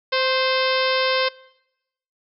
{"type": "harmonic tone with a mistuned harmonic", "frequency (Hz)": 520, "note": "C5", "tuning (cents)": -11, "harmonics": [1, 2, 3, 4, 5, 6, 7, 8, 9, 10], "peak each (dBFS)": [-22, -25, -27, -28, -29, -30, -30, -31, -32, -32], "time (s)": [0.12, 1.29], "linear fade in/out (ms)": 10, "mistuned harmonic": 2, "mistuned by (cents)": 32, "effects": ["noise-tail reverb RT60 0.9 s tail -23 dB re dry"]}